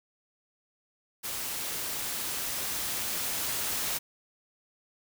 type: noise with level ramp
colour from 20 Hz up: white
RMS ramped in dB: -35 to -31 dBFS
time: 1.23-3.99 s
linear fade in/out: 20 ms
effects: none